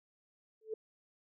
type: tone with exponential growth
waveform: sine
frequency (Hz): 438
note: A4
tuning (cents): -8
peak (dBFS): -32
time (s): 0.61-0.74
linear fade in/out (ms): 5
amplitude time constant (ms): 28
effects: none